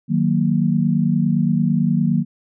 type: chord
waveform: sine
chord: D# minor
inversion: none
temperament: equal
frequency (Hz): 155.56 / 185 / 233.1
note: D#3 / F#3 / A#3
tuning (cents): 0 / 0 / 0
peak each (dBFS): -19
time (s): 0.08-2.25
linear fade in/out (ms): 50
effects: none